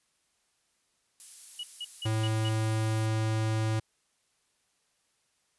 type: noise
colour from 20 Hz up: violet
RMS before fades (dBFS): -43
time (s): 1.2-3.06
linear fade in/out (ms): 0
type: tone bursts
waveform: sine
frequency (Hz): 2922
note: F#7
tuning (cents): -22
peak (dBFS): -34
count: 5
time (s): 1.59-2.49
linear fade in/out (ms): 5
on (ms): 44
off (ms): 170
type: tone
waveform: square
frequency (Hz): 110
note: A2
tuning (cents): 0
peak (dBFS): -27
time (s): 2.05-3.8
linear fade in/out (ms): 10
effects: white hiss -73 dBFS RMS until 5.58 s + resampled to 24000 Hz